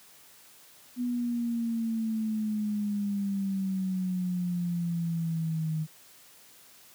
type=exponential sweep; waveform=sine; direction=down; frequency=246.9 to 155.56 Hz; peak=-27 dBFS; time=0.96-5.87 s; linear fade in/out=50 ms; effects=white hiss -55 dBFS RMS until 6.94 s + high-pass 80 Hz 12 dB/octave